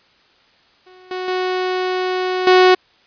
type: tone with level steps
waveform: sawtooth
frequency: 368.5 Hz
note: F#4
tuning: 7 cents flat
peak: -39 / -19 / -14 / -4 dBFS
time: 0.86-2.75 s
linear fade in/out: 10 ms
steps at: 1.11 / 1.28 / 2.47 s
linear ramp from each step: 2 ms
effects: white hiss -54 dBFS RMS until 3.06 s + resampled to 11025 Hz